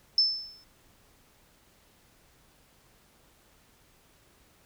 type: tone with exponential decay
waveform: sine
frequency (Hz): 5274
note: E8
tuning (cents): 0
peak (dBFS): -17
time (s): 0.18-0.64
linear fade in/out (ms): 2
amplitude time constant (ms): 100
effects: pink hiss -62 dBFS RMS until 4.65 s